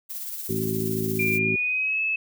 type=noise with tremolo; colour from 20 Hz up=violet; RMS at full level=-32 dBFS; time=0.09-1.39 s; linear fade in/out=20 ms; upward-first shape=sine; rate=17 Hz; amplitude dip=40%
type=harmonic tone; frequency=54.2 Hz; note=A1; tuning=25 cents flat; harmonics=2 / 3 / 4 / 5 / 6 / 7; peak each=-32 / -32 / -30 / -34 / -40 / -28 dBFS; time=0.49-1.56 s; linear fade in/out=5 ms
type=tone with pitch glide; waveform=sine; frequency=2383 to 2599 Hz; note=D7 to E7; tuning=+25 to -25 cents; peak=-22 dBFS; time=1.19-2.16 s; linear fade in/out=5 ms; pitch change=+150 cents; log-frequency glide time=1.34-2.01 s
effects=none